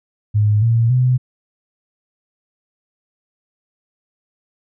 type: tone with pitch steps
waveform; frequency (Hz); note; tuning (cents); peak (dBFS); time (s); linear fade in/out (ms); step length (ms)
sine; 105.2 / 115.39 / 126.56; G#2 / A#2 / B2; +23 / -17 / +43; -11; 0.34-1.18; 20; 280
effects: none